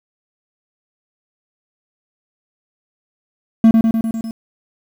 triangle tone with echo, 224.9 Hz, A3, 38 cents sharp, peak -3 dBFS, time 3.64-3.71 s, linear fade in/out 2 ms, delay 100 ms, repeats 6, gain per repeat -3 dB, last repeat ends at 4.31 s, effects 7-bit

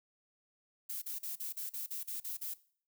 violet noise bursts, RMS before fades -40 dBFS, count 10, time 0.89-2.541 s, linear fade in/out 10 ms, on 130 ms, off 39 ms, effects noise-tail reverb RT60 0.5 s tail -19 dB re dry

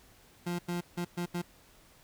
30% pulse tone bursts at uneven times, 174.61 Hz, F3, in tune, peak -29 dBFS, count 5, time 0.46-0.59 / 0.68-0.81 / 0.97-1.05 / 1.17-1.26 / 1.34-1.42 s, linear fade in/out 10 ms, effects pink hiss -60 dBFS RMS until 2.03 s

